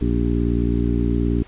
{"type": "harmonic tone with a mistuned harmonic", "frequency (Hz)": 58.9, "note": "A#1", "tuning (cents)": 19, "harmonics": [1, 2, 3, 4, 5, 6, 7], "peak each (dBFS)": [-21, -24, -28, -24, -24, -31, -30], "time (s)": [0.01, 1.43], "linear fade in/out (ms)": 5, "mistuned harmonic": 7, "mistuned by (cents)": -40, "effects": ["pink hiss -46 dBFS RMS until 1.47 s", "resampled to 8000 Hz"]}